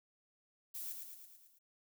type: noise with echo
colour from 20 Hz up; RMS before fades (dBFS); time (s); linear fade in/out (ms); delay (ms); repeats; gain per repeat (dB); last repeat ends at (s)
violet; -44; 0.74-0.93; 10; 110; 6; -4; 1.59
effects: none